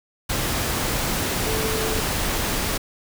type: tone in noise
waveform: sine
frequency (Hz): 440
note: A4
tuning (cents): 0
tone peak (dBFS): -27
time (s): 1.46-2.01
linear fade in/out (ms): 10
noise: pink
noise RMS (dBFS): -24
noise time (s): 0.29-2.78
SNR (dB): -6
effects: none